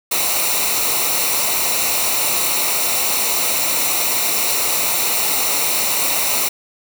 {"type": "noise with comb filter", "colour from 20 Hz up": "white", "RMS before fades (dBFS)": -18, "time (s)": [0.11, 6.49], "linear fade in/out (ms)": 10, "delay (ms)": 0.61, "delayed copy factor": -0.65, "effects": []}